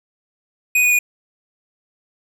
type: tone with pitch steps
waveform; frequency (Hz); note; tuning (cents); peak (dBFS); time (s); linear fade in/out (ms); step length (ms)
square; 2489 / 2472 / 2455; D#7 / D#7 / D#7; 0 / -12 / -24; -13; 0.75-0.99; 5; 80
effects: 8-bit